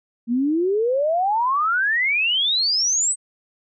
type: exponential sweep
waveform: sine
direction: up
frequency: 226.9 to 8372 Hz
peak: -17 dBFS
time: 0.27-3.16 s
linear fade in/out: 50 ms
effects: none